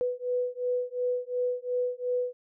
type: beating tone pair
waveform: sine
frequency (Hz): 493.9 / 496.7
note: B4 / B4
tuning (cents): 0 / +10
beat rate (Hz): 2.8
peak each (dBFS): -30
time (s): 0.01-2.33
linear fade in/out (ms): 0
effects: none